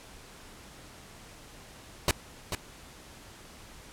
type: noise with echo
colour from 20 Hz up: pink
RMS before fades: -23 dBFS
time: 2.08-2.11 s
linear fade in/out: 2 ms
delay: 440 ms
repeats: 1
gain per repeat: -8 dB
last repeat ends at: 2.55 s
effects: pink hiss -50 dBFS RMS until 3.92 s + low-pass 11000 Hz 12 dB/octave